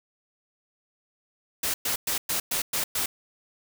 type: noise bursts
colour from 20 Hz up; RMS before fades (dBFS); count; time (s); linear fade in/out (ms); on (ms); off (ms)
white; -27; 7; 1.63-3.06; 5; 110; 110
effects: none